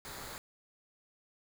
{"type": "noise with comb filter", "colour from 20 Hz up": "pink", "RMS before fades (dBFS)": -45, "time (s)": [0.05, 0.38], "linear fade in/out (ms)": 0, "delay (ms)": 0.35, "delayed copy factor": -0.5, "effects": []}